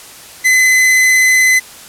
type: tone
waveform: 45% pulse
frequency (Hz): 2029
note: B6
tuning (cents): +46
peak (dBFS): -7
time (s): 0.44-1.6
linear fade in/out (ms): 20
effects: white hiss -35 dBFS RMS until 1.88 s + low-pass 12000 Hz 12 dB/octave